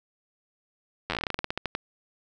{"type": "slowing click train", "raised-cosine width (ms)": 0.3, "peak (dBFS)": -12, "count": 18, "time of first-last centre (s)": [1.1, 1.751], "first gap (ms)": 10, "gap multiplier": 1.15, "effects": []}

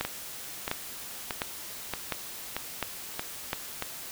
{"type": "two click trains", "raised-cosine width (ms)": 0.3, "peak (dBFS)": [-12, -14], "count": [6, 7], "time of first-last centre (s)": [[0.01, 3.531], [0.05, 3.824]], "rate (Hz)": [1.42, 1.59], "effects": ["white hiss -41 dBFS RMS until 4.11 s"]}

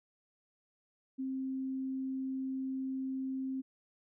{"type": "tone", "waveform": "sine", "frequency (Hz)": 264.2, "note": "C4", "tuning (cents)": 17, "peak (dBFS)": -34, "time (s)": [1.18, 3.62], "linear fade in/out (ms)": 20, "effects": []}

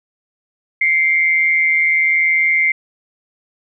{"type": "tone pair together", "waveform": "sine", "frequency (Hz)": [2099, 2260], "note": ["C7", "C#7"], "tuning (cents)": [5, 33], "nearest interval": "minor second", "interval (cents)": 128, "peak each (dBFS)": [-12, -21], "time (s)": [0.81, 2.72], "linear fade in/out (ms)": 5, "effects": []}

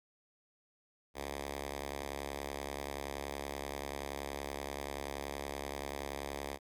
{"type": "tone with notch filter", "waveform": "5% pulse", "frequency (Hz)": 70.5, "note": "C#2", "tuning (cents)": 30, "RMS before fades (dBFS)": -41, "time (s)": [1.14, 6.59], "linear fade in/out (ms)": 50, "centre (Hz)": 160, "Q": 0.64, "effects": ["MP3 96 kbps"]}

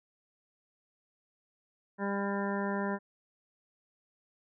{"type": "harmonic tone", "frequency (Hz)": 199.6, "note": "G3", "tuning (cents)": 32, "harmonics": [1, 2, 3, 4, 5, 7, 8, 9], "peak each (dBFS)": [-33, -37, -39, -42, -39, -44, -44, -43], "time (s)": [1.98, 2.99], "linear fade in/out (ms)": 50, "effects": []}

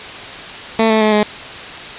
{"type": "tone with pitch steps", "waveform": "15% pulse", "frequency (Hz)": [223.5, 219, 214.6, 210.3], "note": ["A3", "A3", "A3", "G#3"], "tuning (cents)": [27, -8, -43, 22], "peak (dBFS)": -4, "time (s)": [0.79, 1.23], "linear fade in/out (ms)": 2, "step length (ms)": 110, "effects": ["white hiss -29 dBFS RMS until 1.98 s", "resampled to 8000 Hz"]}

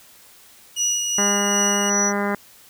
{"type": "tone with tremolo", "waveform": "sine", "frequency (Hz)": 5880, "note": "F#8", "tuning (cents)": -12, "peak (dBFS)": -18, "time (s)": [0.76, 2.13], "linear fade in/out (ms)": 50, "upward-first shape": "sine", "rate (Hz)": 2.6, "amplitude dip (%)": 45}
{"type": "tone with vibrato", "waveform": "square", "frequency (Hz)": 2880, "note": "F#7", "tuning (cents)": -47, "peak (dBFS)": -28, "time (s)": [0.76, 1.9], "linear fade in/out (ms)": 10, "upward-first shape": "triangle", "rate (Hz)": 11, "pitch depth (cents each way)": 10}
{"type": "harmonic tone", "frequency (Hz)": 202.4, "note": "G#3", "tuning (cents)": -44, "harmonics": [1, 2, 3, 4, 5, 6, 7, 8, 9, 10], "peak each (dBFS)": [-24, -27, -29, -30, -31, -32, -32, -33, -34, -34], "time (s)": [1.18, 2.35], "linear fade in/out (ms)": 2}
{"effects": ["white hiss -49 dBFS RMS until 2.69 s"]}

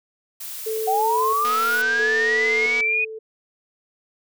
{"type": "noise", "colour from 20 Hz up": "blue", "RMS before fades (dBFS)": -33, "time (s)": [0.4, 1.82], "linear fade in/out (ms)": 10}
{"type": "tone with tremolo", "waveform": "sine", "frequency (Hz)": 440, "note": "A4", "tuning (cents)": 0, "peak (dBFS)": -23, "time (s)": [0.66, 3.19], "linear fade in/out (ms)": 10, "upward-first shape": "square", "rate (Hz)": 0.75, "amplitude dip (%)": 60}
{"type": "linear sweep", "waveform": "sine", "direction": "up", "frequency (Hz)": [739, 2500], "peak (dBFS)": -18, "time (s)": [0.87, 3.05], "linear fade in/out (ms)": 10}
{"type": "click train", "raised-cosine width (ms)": 0.2, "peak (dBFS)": -15, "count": 328, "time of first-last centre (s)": [1.45, 2.807], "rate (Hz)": 241}
{"effects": []}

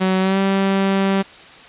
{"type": "tone with pitch glide", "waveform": "sawtooth", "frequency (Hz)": [187.9, 194.53], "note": ["F#3", "G3"], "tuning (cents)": [27, -13], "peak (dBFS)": -11, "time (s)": [0, 1.23], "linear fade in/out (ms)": 20, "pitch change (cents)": 60, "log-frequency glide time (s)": [0.2, 0.38], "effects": ["white hiss -41 dBFS RMS until 1.68 s", "resampled to 8000 Hz"]}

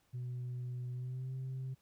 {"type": "tone with pitch glide", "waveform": "sine", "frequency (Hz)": [124.2, 130.98], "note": ["B2", "C3"], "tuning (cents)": [10, 2], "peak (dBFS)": -36, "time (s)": [0.13, 1.75], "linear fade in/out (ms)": 20, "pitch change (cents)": 92, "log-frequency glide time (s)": [0.92, 1.33], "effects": ["tanh soft clip ceiling -36 dBFS", "pink hiss -74 dBFS RMS until 1.81 s"]}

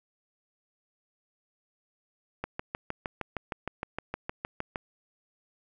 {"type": "click train", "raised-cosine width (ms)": 0.5, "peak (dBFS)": -17, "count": 16, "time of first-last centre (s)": [2.44, 4.758], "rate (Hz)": 6.47, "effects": []}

